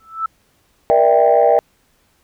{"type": "tone with exponential growth", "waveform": "sine", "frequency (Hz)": 1318.5, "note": "E6", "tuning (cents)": 0, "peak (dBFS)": -14, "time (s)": [0, 0.26], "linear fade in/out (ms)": 5, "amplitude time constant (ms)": 56}
{"type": "chord", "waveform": "sine", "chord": "E half-diminished seventh", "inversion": "second", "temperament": "just", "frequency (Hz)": [474.7, 593.3, 659.3, 791.1], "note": ["Bb4", "D5", "E5", "G5"], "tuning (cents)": [31, 18, 0, 16], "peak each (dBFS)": -14, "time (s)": [0.9, 1.59], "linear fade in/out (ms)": 0}
{"effects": ["tanh soft clip ceiling -2 dBFS", "pink hiss -59 dBFS RMS until 2.23 s"]}